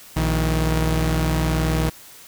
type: tone pair together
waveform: sawtooth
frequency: 59.41 / 158.7 Hz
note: A#1 / D#3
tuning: +34 / +35 cents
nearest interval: octave + perfect fourth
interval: 1701 cents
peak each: -17 dBFS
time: 0.16-1.9 s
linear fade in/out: 10 ms
effects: white hiss -44 dBFS RMS until 2.27 s